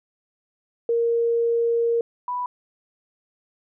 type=tone pair in turn; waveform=sine; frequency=466.2 / 987.8 Hz; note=A#4 / B5; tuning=0 / 0 cents; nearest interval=octave + minor second; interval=1300 cents; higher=second; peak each=-18 / -24 dBFS; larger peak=first; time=0.89-2.01 / 2.28-2.46 s; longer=first; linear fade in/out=2 ms; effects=none